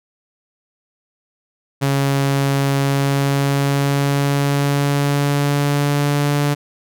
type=tone with pitch glide; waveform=sawtooth; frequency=138.59 to 144.73 Hz; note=C#3 to D3; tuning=0 to -25 cents; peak=-11 dBFS; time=1.81-6.55 s; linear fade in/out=20 ms; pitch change=+75 cents; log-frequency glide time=2.76-6.4 s; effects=none